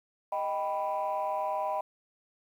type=chord; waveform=sine; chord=Eb augmented; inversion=none; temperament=equal; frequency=622.3 / 784 / 987.8 Hz; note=Eb5 / G5 / B5; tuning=0 / 0 / 0 cents; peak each=-32 dBFS; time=0.32-1.81 s; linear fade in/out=5 ms; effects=tanh soft clip ceiling -23 dBFS + 10-bit